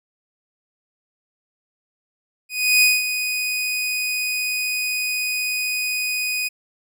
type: tone with ADSR envelope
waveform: sawtooth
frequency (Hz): 2489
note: D#7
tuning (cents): 0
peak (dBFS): -8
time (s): 2.49-6.49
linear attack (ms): 330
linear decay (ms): 200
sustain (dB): -10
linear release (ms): 17
effects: none